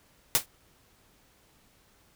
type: noise with exponential decay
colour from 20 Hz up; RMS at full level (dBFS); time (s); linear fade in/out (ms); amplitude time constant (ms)
white; -18; 0.35-0.46; 0; 22
effects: pink hiss -63 dBFS RMS until 2.15 s